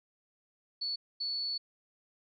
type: tone bursts at uneven times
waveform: sine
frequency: 4435 Hz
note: C#8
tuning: in tune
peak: -32 dBFS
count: 2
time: 0.81-0.96 / 1.2-1.58 s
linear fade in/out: 10 ms
effects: none